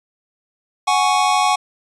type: chord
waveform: square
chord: F# suspended second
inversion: none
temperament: just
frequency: 740 / 832.5 / 1110 Hz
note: F#5 / G#5 / C#6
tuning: 0 / +4 / +2 cents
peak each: -19 dBFS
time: 0.87-1.56 s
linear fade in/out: 10 ms
effects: resampled to 22050 Hz